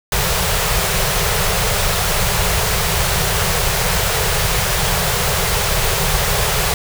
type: band-stop noise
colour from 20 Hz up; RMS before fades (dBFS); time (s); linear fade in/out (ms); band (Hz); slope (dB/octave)
pink; -17; 0.12-6.74; 2; 190 to 380; 96
effects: none